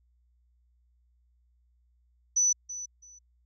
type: tone with echo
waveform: sine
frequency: 5970 Hz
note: F#8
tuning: 15 cents sharp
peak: -21 dBFS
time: 2.36-2.53 s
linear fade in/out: 10 ms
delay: 330 ms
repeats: 2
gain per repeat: -14 dB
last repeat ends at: 3.19 s
effects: added 60 Hz sine -64 dBFS peak until 3.45 s